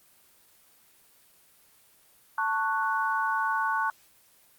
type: chord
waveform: sine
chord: F# minor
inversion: first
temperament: just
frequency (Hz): 888 / 1110 / 1480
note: A5 / C#6 / F#6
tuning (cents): +16 / +2 / 0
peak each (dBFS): -29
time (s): 2.38-3.9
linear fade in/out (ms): 2
effects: white hiss -60 dBFS RMS until 4.58 s + Opus 24 kbps